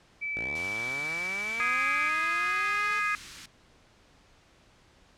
sine tone, 2310 Hz, D7, 29 cents flat, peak -30 dBFS, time 0.21-2.1 s, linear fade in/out 20 ms
5% pulse linear sweep, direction up, 49 to 440 Hz, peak -28 dBFS, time 0.35-3 s, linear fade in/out 10 ms
white band-stop noise, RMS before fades -41 dBFS, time 0.55-3.46 s, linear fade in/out 5 ms, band 310 to 1200 Hz, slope 24 dB/octave
harmonic tone, 414.4 Hz, G#4, 4 cents flat, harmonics 3 / 4 / 5 / 6, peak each -30 / -31 / -32 / -33 dBFS, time 1.6-3.15 s, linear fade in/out 0 ms
effects pink hiss -60 dBFS RMS until 5.17 s + low-pass 6000 Hz 12 dB/octave

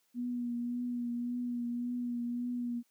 sine tone with vibrato, 241.8 Hz, B3, 36 cents flat, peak -32 dBFS, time 0.14-2.83 s, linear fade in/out 50 ms, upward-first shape triangle, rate 1.8 Hz, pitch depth 28 cents each way, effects white hiss -74 dBFS RMS until 2.9 s + high-pass 150 Hz 12 dB/octave

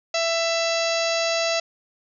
harmonic tone, 665 Hz, E5, 15 cents sharp, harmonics 1 / 2 / 3 / 4 / 5 / 6 / 7 / 8 / 9 / 10, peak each -23 / -32 / -32 / -29 / -36 / -31 / -31 / -33 / -39 / -35 dBFS, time 0.14-1.6 s, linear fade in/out 5 ms, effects none

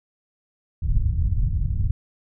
white low-pass noise, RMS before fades -21 dBFS, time 0.82-1.91 s, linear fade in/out 5 ms, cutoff 100 Hz, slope 24 dB/octave, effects none

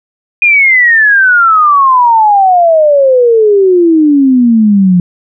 sine exponential sweep, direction down, 2467 to 174.61 Hz, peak -3 dBFS, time 0.42-5 s, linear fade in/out 2 ms, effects none

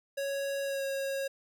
square tone with pitch glide, 554.4 to 546.1 Hz, C#5 to C#5, 0 to -26 cents, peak -32 dBFS, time 0.17-1.28 s, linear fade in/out 10 ms, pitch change -26 cents, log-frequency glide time 0.64-0.84 s, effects none

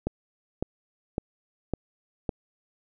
click train, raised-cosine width 2 ms, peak -13 dBFS, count 5, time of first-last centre 0.07-2.292 s, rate 1.8 Hz, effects none

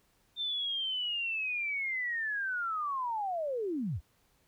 sine linear sweep, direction down, 3601 to 54.5 Hz, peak -31 dBFS, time 0.36-4.01 s, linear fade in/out 50 ms, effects pink hiss -70 dBFS RMS until 4.47 s

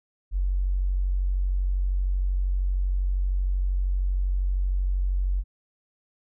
triangle tone with tanh clipping, 46.41 Hz, F#1, 6 cents sharp, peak -21 dBFS, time 0.31-5.44 s, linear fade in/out 50 ms, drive 3 dB, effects none

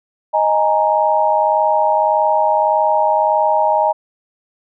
sine chord, D# suspended fourth, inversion none, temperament equal, 622.3 / 830.6 / 932.3 Hz, D#5 / G#5 / A#5, 0 / 0 / 0 cents, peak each -16 dBFS, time 0.33-3.93 s, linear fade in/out 20 ms, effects none

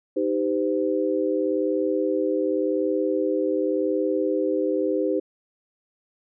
sine chord, C minor, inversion first, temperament equal with one note detuned, 311.1 / 392 / 511 Hz, Eb4 / G4 / C5, 0 / 0 / -41 cents, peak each -25 dBFS, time 0.16-5.2 s, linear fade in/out 10 ms, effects none

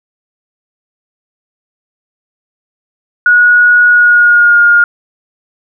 sine tone with pitch glide, 1455 to 1420.1 Hz, F#6 to F6, -29 to +29 cents, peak -3 dBFS, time 3.26-4.84 s, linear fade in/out 2 ms, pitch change -42 cents, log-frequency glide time 3.88-4.59 s, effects none

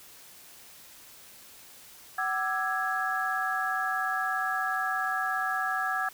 sine tone cluster, 754 / 1186 / 1323 / 1661 Hz, F#5 / D6 / E6 / G#6, +32 / +17 / +6 / 0 cents, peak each -32 / -36 / -33 / -30 dBFS, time 2.18-6.09 s, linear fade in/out 5 ms, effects white hiss -51 dBFS RMS until 6.13 s

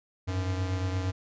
square beating tone pair, 92.5 / 101.1 Hz, F#2 / G#2, 0 / -46 cents, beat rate 8.6 Hz, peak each -29 / -37 dBFS, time 0.27-1.12 s, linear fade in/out 20 ms, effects resampled to 16000 Hz

